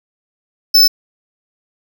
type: tone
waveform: square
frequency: 5270 Hz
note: E8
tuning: 1 cent flat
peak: -6 dBFS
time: 0.74-0.88 s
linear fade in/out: 10 ms
effects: none